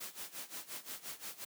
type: noise with tremolo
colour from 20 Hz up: white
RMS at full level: -43 dBFS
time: 0-1.45 s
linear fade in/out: 10 ms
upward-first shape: sine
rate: 5.7 Hz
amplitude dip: 85%
effects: high-pass 150 Hz 12 dB/octave